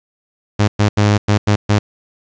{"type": "tone bursts at uneven times", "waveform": "sawtooth", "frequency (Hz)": 103.83, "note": "G#2", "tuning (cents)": 0, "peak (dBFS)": -6, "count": 6, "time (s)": [[0.59, 0.68], [0.79, 0.89], [0.97, 1.18], [1.28, 1.38], [1.47, 1.56], [1.69, 1.79]], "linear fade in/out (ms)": 10, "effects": ["resampled to 16000 Hz", "7-bit"]}